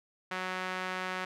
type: tone with band-pass filter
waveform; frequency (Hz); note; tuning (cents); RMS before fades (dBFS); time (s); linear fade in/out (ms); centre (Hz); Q
sawtooth; 185; F#3; 0; -36; 0.31-1.25; 5; 1700; 1.1
effects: none